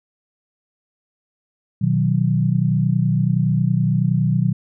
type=chord; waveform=sine; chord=B major; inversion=none; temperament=equal; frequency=123.47 / 155.56 / 185 Hz; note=B2 / D#3 / F#3; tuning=0 / 0 / 0 cents; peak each=-19 / -19 / -20 dBFS; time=1.81-4.53 s; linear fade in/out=10 ms; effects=none